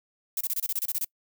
violet noise bursts, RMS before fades -28 dBFS, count 11, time 0.37-1.047 s, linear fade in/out 2 ms, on 37 ms, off 27 ms, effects noise-tail reverb RT60 0.1 s tail -26 dB re dry

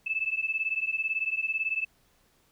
sine beating tone pair, 2614 / 2632 Hz, E7 / E7, -15 / -3 cents, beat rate 18 Hz, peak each -30 dBFS, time 0.06-1.85 s, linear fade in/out 10 ms, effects pink hiss -66 dBFS RMS until 2.51 s

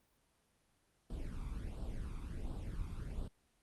brown noise with flanger, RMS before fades -42 dBFS, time 1.1-3.28 s, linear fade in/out 2 ms, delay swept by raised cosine 0.23 to 0.87 ms, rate 1.4 Hz, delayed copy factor +0.75, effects pink hiss -75 dBFS RMS until 3.62 s + Opus 32 kbps

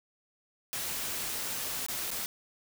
white noise with dropouts, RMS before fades -35 dBFS, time 0.73-2.26 s, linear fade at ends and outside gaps 0 ms, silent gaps 1.864-1.885 / 2.106-2.114 s, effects none

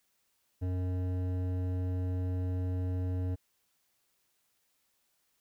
sine tone with hard clipping, 91.3 Hz, F#2, 23 cents flat, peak -32 dBFS, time 0.61-3.36 s, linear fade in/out 20 ms, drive 12 dB, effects white hiss -75 dBFS RMS until 5.4 s

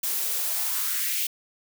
blue noise with high-pass filter sweep, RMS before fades -27 dBFS, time 0.03-1.27 s, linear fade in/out 5 ms, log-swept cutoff 250 to 2800 Hz, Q 2.6, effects none

